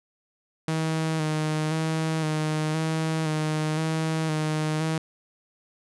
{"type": "tone with vibrato", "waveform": "sawtooth", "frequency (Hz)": 157.1, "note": "D#3", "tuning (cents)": 17, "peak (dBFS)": -20, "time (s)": [0.68, 4.98], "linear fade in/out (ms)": 2, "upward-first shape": "square", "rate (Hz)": 0.97, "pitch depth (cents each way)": 26, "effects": ["resampled to 24000 Hz"]}